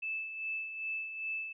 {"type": "tone with tremolo", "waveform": "sine", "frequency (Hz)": 2627, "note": "E7", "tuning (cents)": -7, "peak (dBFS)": -33, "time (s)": [0.02, 1.53], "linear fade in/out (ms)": 10, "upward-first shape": "sine", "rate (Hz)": 2.5, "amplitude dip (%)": 55, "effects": []}